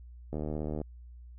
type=click train; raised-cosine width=2 ms; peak=-22 dBFS; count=38; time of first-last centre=0.33-0.815 s; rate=76.3 Hz; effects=added 60 Hz sine -46 dBFS peak until 1.38 s